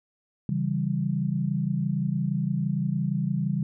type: chord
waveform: sine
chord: C# diminished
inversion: none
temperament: equal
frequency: 138.59 / 164.81 / 196 Hz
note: C#3 / E3 / G3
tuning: 0 / 0 / 0 cents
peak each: -28 dBFS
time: 0.49-3.63 s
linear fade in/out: 2 ms
effects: none